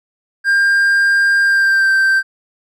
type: tone with pitch glide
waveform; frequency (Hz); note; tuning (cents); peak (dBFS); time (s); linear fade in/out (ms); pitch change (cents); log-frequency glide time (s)
triangle; 1600 to 1564.4; G6 to G6; +35 to -4; -8; 0.44-2.23; 50; -39; 1.42-1.91
effects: none